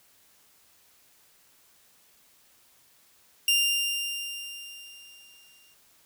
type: tone with exponential decay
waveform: sawtooth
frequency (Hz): 2794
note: F7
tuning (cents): 0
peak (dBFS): -16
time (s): 3.48-5.74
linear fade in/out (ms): 2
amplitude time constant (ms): 490
effects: white hiss -61 dBFS RMS until 6.05 s